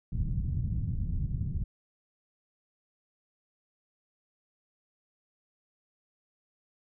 white low-pass noise, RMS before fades -31 dBFS, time 0.12-1.64 s, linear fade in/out 2 ms, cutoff 140 Hz, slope 24 dB/octave, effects none

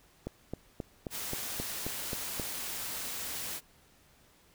click train, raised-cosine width 2 ms, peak -22 dBFS, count 9, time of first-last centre 0.27-2.398 s, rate 3.76 Hz
white noise, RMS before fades -38 dBFS, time 1.1-3.61 s, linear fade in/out 50 ms
effects pink hiss -63 dBFS RMS until 4.54 s

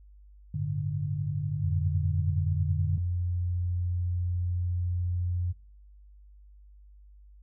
sine chord, G suspended second, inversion none, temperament equal, 98 / 110 / 146.83 Hz, G2 / A2 / D3, 0 / 0 / 0 cents, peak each -33 / -35 / -30 dBFS, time 0.54-2.98 s, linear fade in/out 5 ms
sine tone, 88.6 Hz, F2, 25 cents sharp, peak -26 dBFS, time 1.63-5.53 s, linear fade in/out 20 ms
effects noise-tail reverb RT60 0.6 s tail -26 dB re dry + added 50 Hz sine -50 dBFS peak until 7.42 s

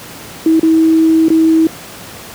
sine tone with dropouts, 322.2 Hz, E4, 39 cents flat, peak -6 dBFS, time 0.46-1.67 s, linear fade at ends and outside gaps 2 ms, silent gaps 0.596-0.63 / 1.284-1.302 s, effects pink hiss -31 dBFS RMS until 2.34 s + high-pass 100 Hz 12 dB/octave

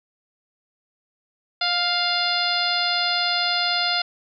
harmonic tone with a mistuned harmonic, 701 Hz, F5, 6 cents sharp, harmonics 1 / 2 / 3 / 4 / 5 / 6 / 7, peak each -27 / -27 / -30 / -30 / -27 / -26 / -27 dBFS, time 1.61-4.02 s, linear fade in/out 5 ms, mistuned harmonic 1, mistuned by +16 cents, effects none

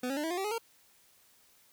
25% pulse tone with pitch steps, 250.4 / 273.1 / 297.8 / 324.7 / 354.1 / 386.2 / 421.1 / 459.2 Hz, B3 / C#4 / D4 / E4 / F4 / G4 / G#4 / A#4, +24 / -26 / +24 / -26 / +24 / -26 / +24 / -26 cents, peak -28 dBFS, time 0.03-0.582 s, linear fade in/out 5 ms, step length 69 ms, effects white hiss -64 dBFS RMS until 1.72 s

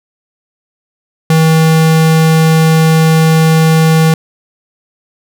square tone, 160.2 Hz, E3, 49 cents flat, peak -6 dBFS, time 1.3-4.14 s, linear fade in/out 2 ms, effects none

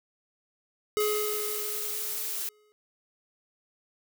square tone with exponential decay, 422.2 Hz, G#4, 29 cents sharp, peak -24 dBFS, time 0.97-2.72 s, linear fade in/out 0 ms, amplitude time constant 380 ms
blue noise, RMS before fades -33 dBFS, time 1-2.49 s, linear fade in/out 2 ms
effects none

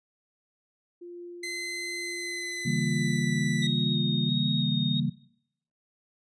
sine tone with tremolo, 349.2 Hz, F4, in tune, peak -38 dBFS, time 1.01-4.3 s, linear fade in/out 10 ms, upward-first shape triangle, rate 1.1 Hz, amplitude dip 45%
sawtooth tone with pitch glide, 2055 to 1973.6 Hz, C7 to B6, -32 to -2 cents, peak -29 dBFS, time 1.43-3.67 s, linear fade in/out 5 ms, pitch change -70 cents, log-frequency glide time 1.99-3.32 s
sine chord, C# diminished seventh, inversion none, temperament equal with one note detuned, 138.59 / 160.68 / 196 / 233.1 Hz, C#3 / E3 / G3 / Bb3, 0 / -44 / 0 / 0 cents, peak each -29 / -30 / -32 / -30 dBFS, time 2.65-5.1 s, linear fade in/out 10 ms
sine tone with vibrato, 3729 Hz, A#7, in tune, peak -29 dBFS, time 3.62-5 s, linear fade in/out 5 ms, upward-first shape square, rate 1.5 Hz, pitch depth 9 cents each way
effects noise-tail reverb RT60 0.7 s tail -20 dB re dry + resampled to 22050 Hz

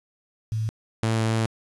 sine / sawtooth tone pair in turn, 110 / 111.92 Hz, A2 / A2, 0 / +30 cents, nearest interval unison, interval 30 cents, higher second, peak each -23 / -17 dBFS, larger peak second, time 0.52-0.69 / 1.03-1.46 s, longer second, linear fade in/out 0 ms, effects resampled to 24000 Hz + 8-bit

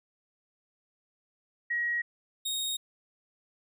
sine / sawtooth tone pair in turn, 1900 / 3733 Hz, A#6 / A#7, +33 / +2 cents, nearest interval octave, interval 1169 cents, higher second, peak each -27 dBFS, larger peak neither, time 1.7-2.02 / 2.45-2.77 s, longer neither, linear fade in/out 10 ms, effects none

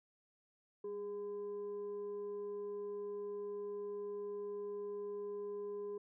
sine tone with frequency modulation, 410 Hz, G#4, 22 cents flat, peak -40 dBFS, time 0.84-5.98 s, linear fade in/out 5 ms, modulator 608 Hz, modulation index 0.28, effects none

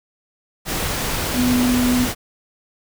sine tone in noise, 248.2 Hz, B3, 9 cents sharp, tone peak -15 dBFS, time 1.34-2.08 s, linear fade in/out 50 ms, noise pink, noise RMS -23 dBFS, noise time 0.65-2.15 s, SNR +5 dB, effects none

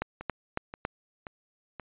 two click trains, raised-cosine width 0.5 ms, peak -24 / -14 dBFS, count 4 / 4, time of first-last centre 0.21-1.797 / 0.02-0.851 s, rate 1.89 / 3.61 Hz, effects resampled to 8000 Hz

